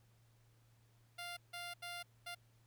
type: tone bursts at uneven times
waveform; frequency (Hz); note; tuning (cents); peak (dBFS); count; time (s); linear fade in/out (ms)
10% pulse; 698.5; F5; 0; -36; 4; 1.18-1.37 / 1.53-1.74 / 1.82-2.03 / 2.26-2.35; 10
effects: added 115 Hz sine -67 dBFS peak until 2.66 s + pink hiss -75 dBFS RMS until 2.66 s